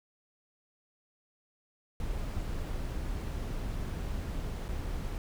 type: noise with dropouts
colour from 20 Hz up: brown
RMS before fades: -35 dBFS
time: 2-5.18 s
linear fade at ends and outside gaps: 1 ms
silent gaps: 4.683-4.688 s
effects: none